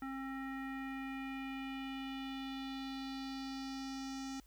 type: tone with low-pass filter sweep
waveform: square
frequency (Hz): 268.2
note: C4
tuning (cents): +43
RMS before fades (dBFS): -43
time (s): 0.02-4.4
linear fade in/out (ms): 2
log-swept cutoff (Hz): 1600 to 6300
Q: 3
effects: added 47 Hz sine -61 dBFS peak until 4.46 s + white hiss -71 dBFS RMS until 4.46 s